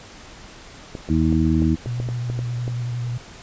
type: clicks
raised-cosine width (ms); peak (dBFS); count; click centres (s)
2; -17; 10; 0.952 / 1.089 / 1.326 / 1.621 / 1.86 / 2.001 / 2.088 / 2.3 / 2.391 / 2.679
type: harmonic tone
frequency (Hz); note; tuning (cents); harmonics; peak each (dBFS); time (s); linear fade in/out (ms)
79.7; D#2; +42; 1 / 2 / 3 / 4; -21 / -21 / -21 / -21; 1.09-1.76; 20
type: tone with vibrato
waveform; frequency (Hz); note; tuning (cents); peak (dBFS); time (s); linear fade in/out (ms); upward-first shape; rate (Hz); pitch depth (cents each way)
sine; 120.9; B2; -36; -23; 1.86-3.18; 10; triangle; 11; 32
effects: pink hiss -42 dBFS RMS until 3.42 s + resampled to 16000 Hz